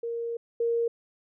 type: tone pair in turn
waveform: sine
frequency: 466.2 / 466.2 Hz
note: A#4 / A#4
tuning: 0 / 0 cents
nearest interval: unison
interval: 0 cents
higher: neither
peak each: -29 / -23 dBFS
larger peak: second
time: 0.03-0.37 / 0.6-0.88 s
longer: first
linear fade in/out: 5 ms
effects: none